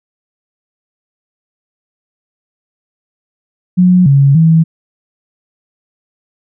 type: tone with pitch steps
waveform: sine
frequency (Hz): 181.3 / 138.9 / 162.3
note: F#3 / C#3 / E3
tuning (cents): -35 / +4 / -27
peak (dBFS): -4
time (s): 3.77-4.64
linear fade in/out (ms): 20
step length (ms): 290
effects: none